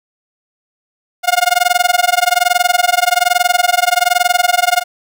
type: tone with amplitude modulation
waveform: sawtooth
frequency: 714 Hz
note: F5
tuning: 38 cents sharp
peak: -3 dBFS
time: 1.23-4.84 s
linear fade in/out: 50 ms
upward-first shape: sine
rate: 21.2 Hz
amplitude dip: 100%
effects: none